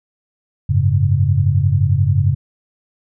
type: chord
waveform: sine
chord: F# suspended second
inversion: none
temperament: equal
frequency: 92.5 / 103.83 / 138.59 Hz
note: F#2 / G#2 / C#3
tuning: 0 / 0 / 0 cents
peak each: -16 dBFS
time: 0.69-2.35 s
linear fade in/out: 10 ms
effects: none